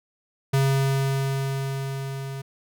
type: tone with level ramp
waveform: square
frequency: 136 Hz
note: C#3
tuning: 33 cents flat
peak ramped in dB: -18 to -32 dBFS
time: 0.53-2.42 s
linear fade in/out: 10 ms
effects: none